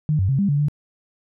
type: tone with pitch steps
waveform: sine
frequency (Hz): 152.1 / 95.3 / 135.5 / 199.6 / 143.8 / 147.1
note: D#3 / G2 / C#3 / G3 / D3 / D3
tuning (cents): -39 / -48 / -39 / +32 / -36 / +3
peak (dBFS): -16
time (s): 0.09-0.684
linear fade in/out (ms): 0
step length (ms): 99
effects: none